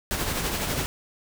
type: noise with tremolo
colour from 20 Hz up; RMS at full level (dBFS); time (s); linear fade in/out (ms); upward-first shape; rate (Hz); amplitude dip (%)
pink; -26; 0.11-0.86; 0; sine; 12; 40
effects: none